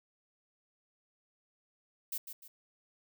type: noise with echo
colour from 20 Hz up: violet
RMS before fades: -37 dBFS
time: 2.12-2.18 s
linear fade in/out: 5 ms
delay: 150 ms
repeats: 2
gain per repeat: -8 dB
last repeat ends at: 2.48 s
effects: none